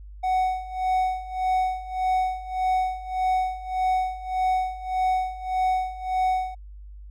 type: tone with tremolo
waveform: triangle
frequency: 745 Hz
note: F#5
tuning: 12 cents sharp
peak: -17 dBFS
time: 0.23-6.55 s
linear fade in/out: 10 ms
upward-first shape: sine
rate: 1.7 Hz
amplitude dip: 85%
effects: added 50 Hz sine -39 dBFS peak until 7.1 s